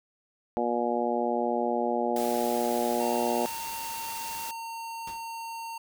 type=harmonic tone; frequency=119.7 Hz; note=A#2; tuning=46 cents sharp; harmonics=2 / 3 / 4 / 5 / 6 / 7; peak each=-32 / -32 / -32 / -32 / -32 / -32 dBFS; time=0.57-3.46 s; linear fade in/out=0 ms
type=noise; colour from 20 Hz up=white; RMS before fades=-39 dBFS; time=2.16-4.51 s; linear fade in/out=2 ms
type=tone; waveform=square; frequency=914 Hz; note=A#5; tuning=34 cents flat; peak=-36 dBFS; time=3-5.78 s; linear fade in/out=5 ms
type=noise with exponential decay; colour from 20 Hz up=pink; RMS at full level=-41 dBFS; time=5.07-5.3 s; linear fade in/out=5 ms; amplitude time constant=48 ms
effects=none